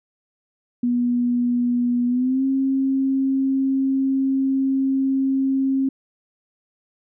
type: tone with pitch glide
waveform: sine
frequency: 243.1 to 268.2 Hz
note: B3 to C4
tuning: -27 to +43 cents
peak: -17 dBFS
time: 0.83-5.89 s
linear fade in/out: 5 ms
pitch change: +170 cents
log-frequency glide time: 2.07-2.44 s
effects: none